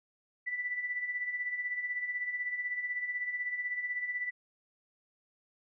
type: tone with tremolo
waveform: sine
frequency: 1975.5 Hz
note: B6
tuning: in tune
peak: -30 dBFS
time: 0.46-4.31 s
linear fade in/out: 20 ms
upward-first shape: sine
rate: 16 Hz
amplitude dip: 60%
effects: none